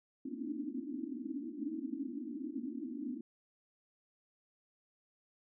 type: band-pass noise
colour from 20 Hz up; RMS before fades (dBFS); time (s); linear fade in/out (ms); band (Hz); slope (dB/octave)
white; -41; 0.25-3.21; 5; 230 to 320; 96
effects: none